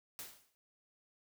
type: noise with exponential decay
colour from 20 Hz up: white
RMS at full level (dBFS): -43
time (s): 0.19-0.55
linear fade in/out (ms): 0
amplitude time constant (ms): 78
effects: none